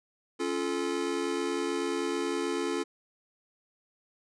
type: chord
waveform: square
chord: Db augmented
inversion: none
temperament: just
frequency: 277.2 / 346.5 / 433.1 Hz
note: Db4 / F4 / A4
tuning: 0 / -14 / -27 cents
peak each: -35 / -33 / -34 dBFS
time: 0.39-2.84 s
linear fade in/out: 20 ms
effects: resampled to 22050 Hz